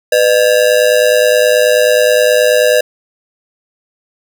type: ring-modulated tone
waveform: square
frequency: 554.4 Hz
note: C#5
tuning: in tune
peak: -5 dBFS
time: 0.12-2.81 s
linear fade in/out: 5 ms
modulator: 54.7 Hz
effects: none